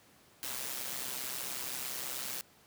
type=noise with amplitude modulation; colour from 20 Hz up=white; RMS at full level=-36 dBFS; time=0.43-2.41 s; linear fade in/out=0 ms; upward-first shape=sine; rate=129 Hz; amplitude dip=65%; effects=pink hiss -62 dBFS RMS until 2.66 s + high-pass 100 Hz 12 dB/octave